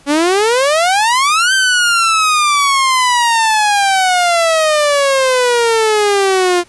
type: exponential two-way sweep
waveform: sawtooth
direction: up then down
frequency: 277.2 to 1568 to 347.3 Hz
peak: -6 dBFS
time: 0.06-6.64 s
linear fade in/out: 50 ms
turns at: 1.53 s
effects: pink hiss -46 dBFS RMS until 6.68 s + resampled to 24000 Hz